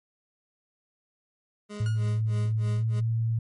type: tone with tremolo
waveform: 25% pulse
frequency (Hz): 207.7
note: G#3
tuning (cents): 0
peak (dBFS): -32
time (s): 1.69-3.01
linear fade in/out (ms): 20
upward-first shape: sine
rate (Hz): 3.2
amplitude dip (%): 100
type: tone with pitch glide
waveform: sine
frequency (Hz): 110 to 113.75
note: A2 to A#2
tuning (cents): 0 to -42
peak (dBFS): -23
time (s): 1.8-3.39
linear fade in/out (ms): 5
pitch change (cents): +58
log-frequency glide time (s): 2.56-3.06
type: tone with exponential decay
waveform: sawtooth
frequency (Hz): 1435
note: F6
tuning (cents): +47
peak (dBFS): -33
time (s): 1.86-2.16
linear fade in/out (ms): 1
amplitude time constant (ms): 64
effects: MP3 48 kbps